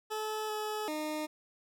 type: tone with pitch steps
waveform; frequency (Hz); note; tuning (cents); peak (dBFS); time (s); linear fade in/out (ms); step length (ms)
20% pulse; 431.7 / 427 / 306.2; A4 / G#4 / D#4; -33 / +48 / -28; -29; 0.1-1.27; 20; 390
effects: none